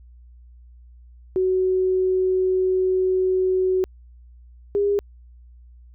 sine tone pair in turn, 372.9 / 405 Hz, F#4 / G#4, +14 / -43 cents, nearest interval minor second, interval 143 cents, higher second, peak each -17 dBFS, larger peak neither, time 1.36-3.84 / 4.75-4.99 s, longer first, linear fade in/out 0 ms, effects added 60 Hz sine -44 dBFS peak until 5.94 s

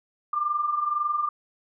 sine tone pair together, 1174.7 / 1196.6 Hz, D6 / D6, 0 / +32 cents, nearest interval unison, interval 32 cents, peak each -30 / -24 dBFS, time 0.33-1.29 s, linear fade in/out 5 ms, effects none

